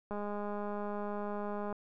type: click train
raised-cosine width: 1 ms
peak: -26 dBFS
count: 334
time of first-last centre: 0.11-1.727 s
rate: 206 Hz
effects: none